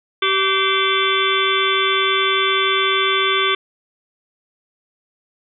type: harmonic tone with a mistuned harmonic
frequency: 386.2 Hz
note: G4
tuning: 26 cents flat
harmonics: 1 / 3 / 4 / 5 / 6 / 7 / 8 / 9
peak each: -22 / -20 / -24 / -25 / -24 / -30 / -26 / -21 dBFS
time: 0.22-3.55 s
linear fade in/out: 5 ms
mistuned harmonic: 5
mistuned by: +120 cents
effects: none